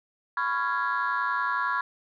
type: chord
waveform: sine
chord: C# dominant seventh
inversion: third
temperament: just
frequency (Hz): 997.9 / 1108.7 / 1385.9 / 1663.1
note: B5 / C#6 / E#6 / G#6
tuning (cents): +18 / 0 / -14 / +2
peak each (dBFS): -29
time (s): 0.37-1.81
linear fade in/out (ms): 2
effects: tanh soft clip ceiling -18 dBFS